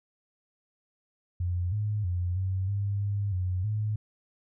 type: tone with pitch steps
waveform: sine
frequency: 88.7 / 105.3 / 88.9 / 94.5 / 100.5 / 101.3 / 91.4 / 106.7 Hz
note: F2 / G#2 / F2 / F#2 / G2 / G#2 / F#2 / G#2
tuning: +27 / +24 / +31 / +37 / +44 / -43 / -21 / +47 cents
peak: -26 dBFS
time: 1.4-3.96 s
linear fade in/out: 5 ms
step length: 320 ms
effects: none